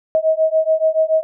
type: beating tone pair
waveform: sine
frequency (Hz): 632 / 639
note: D#5 / D#5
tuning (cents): +27 / +46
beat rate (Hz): 7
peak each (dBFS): -16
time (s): 0.15-1.23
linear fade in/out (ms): 0
effects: none